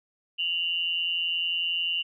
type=tone pair together; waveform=sine; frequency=2794 / 2965 Hz; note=F7 / F#7; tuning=0 / +3 cents; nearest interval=minor second; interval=103 cents; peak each=-27 / -29 dBFS; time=0.38-2.03 s; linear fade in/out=20 ms; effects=none